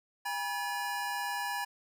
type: tone cluster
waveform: square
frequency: 810 / 967 / 1712 Hz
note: G#5 / B5 / A6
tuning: -43 / -37 / -48 cents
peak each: -38 / -38 / -38 dBFS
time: 0.25-1.65 s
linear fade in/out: 10 ms
effects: none